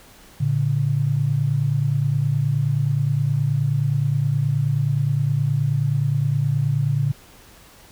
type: tone pair together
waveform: sine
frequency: 114.2 / 143.72 Hz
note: A#2 / D3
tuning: -35 / -37 cents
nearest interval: major third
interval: 398 cents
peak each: -22 / -19 dBFS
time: 0.4-7.12 s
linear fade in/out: 10 ms
effects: pink hiss -48 dBFS RMS until 7.91 s